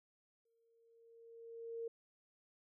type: tone with exponential growth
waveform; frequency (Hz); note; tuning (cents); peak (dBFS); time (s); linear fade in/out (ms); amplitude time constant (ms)
sine; 460.2; A#4; -22; -39; 0.45-1.88; 5; 310
effects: none